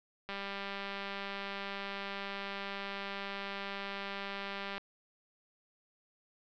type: click train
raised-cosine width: 0.3 ms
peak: -24 dBFS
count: 890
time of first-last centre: 0.29-4.78 s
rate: 198 Hz
effects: low-pass 5000 Hz 12 dB/octave